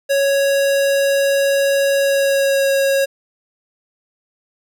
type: tone with pitch glide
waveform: square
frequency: 554.4 to 548 Hz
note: C#5 to C#5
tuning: 0 to -20 cents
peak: -14 dBFS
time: 0.09-3.06 s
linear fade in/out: 20 ms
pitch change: -20 cents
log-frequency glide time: 1.99-2.73 s
effects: none